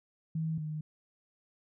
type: tone pair in turn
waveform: sine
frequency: 160.1 / 153.93 Hz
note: D#3 / D#3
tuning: +50 / -18 cents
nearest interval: minor second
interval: 68 cents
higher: first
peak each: -30 / -34 dBFS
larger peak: first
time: 0.35-0.58 / 0.58-0.81 s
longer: neither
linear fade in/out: 5 ms
effects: none